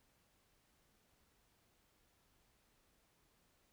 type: silence
effects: pink hiss -75 dBFS RMS until 3.72 s